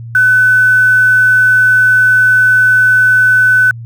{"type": "tone with quantisation", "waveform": "sine", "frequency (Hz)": 1505, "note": "F#6", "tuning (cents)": 29, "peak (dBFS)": -5, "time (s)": [0.15, 3.71], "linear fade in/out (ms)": 2, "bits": 5, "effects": ["added 116 Hz sine -24 dBFS peak until 3.85 s"]}